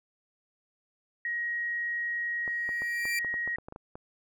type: tone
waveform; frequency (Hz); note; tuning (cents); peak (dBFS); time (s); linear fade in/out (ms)
sine; 1891; A#6; +24; -29; 1.25-3.56; 2
type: tone with exponential growth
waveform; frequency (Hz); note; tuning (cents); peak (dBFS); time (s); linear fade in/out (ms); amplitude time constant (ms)
sawtooth; 2352; D7; +2; -25; 2.45-3.19; 2; 160
type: clicks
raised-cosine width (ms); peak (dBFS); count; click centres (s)
1; -28; 12; 2.478 / 2.691 / 2.82 / 3.054 / 3.247 / 3.341 / 3.476 / 3.585 / 3.685 / 3.724 / 3.761 / 3.955
effects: none